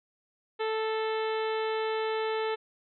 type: harmonic tone with a mistuned harmonic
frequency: 440 Hz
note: A4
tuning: in tune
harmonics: 1 / 2 / 3 / 4 / 5 / 6 / 7 / 8 / 9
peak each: -29 / -35 / -39 / -41 / -43 / -45 / -46 / -47 / -48 dBFS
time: 0.59-2.56 s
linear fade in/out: 20 ms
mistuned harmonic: 5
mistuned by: -18 cents
effects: none